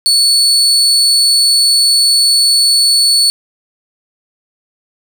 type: tone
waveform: 35% pulse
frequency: 4435 Hz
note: C#8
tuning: in tune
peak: -6 dBFS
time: 0.06-3.3 s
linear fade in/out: 0 ms
effects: none